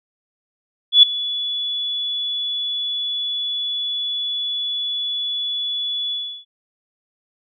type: tone with ADSR envelope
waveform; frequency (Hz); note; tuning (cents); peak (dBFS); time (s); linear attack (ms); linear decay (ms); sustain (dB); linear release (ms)
sine; 3420; A7; -50; -3; 0.92-6.45; 110; 4; -18; 330
effects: none